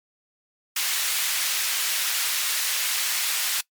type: high-pass noise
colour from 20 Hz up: pink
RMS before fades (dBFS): -25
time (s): 0.76-3.61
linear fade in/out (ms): 5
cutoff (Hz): 2100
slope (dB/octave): 12
effects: noise-tail reverb RT60 0.1 s tail -22 dB re dry + MP3 96 kbps